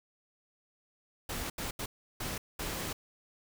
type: noise bursts at uneven times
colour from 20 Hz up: pink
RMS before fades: -37 dBFS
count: 5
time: 1.29-1.5 / 1.58-1.71 / 1.79-1.86 / 2.2-2.38 / 2.59-2.93 s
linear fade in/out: 5 ms
effects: none